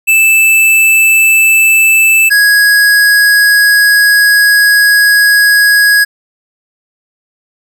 square tone pair in turn, 2637 / 1661.2 Hz, E7 / G#6, 0 / 0 cents, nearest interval minor sixth, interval 800 cents, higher first, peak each -5 dBFS, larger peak neither, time 0.07-2.3 / 2.3-6.05 s, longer second, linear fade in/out 20 ms, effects none

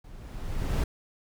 brown noise with level ramp, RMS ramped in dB -47 to -23 dBFS, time 0.04-0.84 s, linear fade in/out 5 ms, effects none

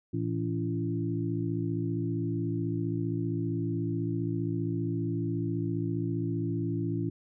sine tone cluster, 113.5 / 168.3 / 284 / 339.5 Hz, A#2 / E3 / C#4 / F4, -46 / +36 / +42 / -49 cents, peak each -32 / -34 / -34 / -35 dBFS, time 0.13-7.1 s, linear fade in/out 10 ms, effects none

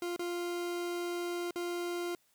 40% pulse tone with dropouts, 349.2 Hz, F4, in tune, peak -33 dBFS, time 0.02-2.15 s, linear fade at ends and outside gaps 2 ms, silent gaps 0.163-0.193 / 1.509-1.558 s, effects white hiss -71 dBFS RMS until 2.34 s

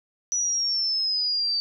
sine exponential sweep, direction down, 5920 to 4600 Hz, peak -22 dBFS, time 0.32-1.6 s, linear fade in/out 0 ms, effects none

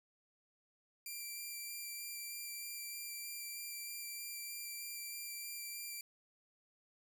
5% pulse tone with vibrato, 2364 Hz, D7, 11 cents sharp, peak -34 dBFS, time 1.06-6.01 s, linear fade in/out 2 ms, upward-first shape square, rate 3.2 Hz, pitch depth 8 cents each way, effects 12-bit

